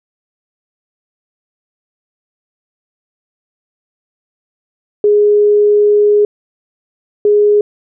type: tone pair in turn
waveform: sine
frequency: 415.3 / 415.3 Hz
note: G#4 / G#4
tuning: 0 / 0 cents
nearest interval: unison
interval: 0 cents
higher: neither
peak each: -6 dBFS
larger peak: neither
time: 5.04-6.25 / 7.25-7.61 s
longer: first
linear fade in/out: 2 ms
effects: none